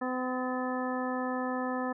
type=harmonic tone with a mistuned harmonic; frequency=254.6 Hz; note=C4; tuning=47 cents flat; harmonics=1 / 2 / 3 / 4 / 5 / 7; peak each=-33 / -36 / -38 / -39 / -40 / -41 dBFS; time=0.01-1.93 s; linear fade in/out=10 ms; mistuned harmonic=7; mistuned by=-34 cents; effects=none